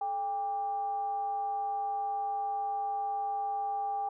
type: tone with frequency modulation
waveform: sine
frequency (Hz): 800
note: G5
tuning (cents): +35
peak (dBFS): -30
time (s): 0.01-4.09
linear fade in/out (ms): 5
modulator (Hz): 369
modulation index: 0.28
effects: none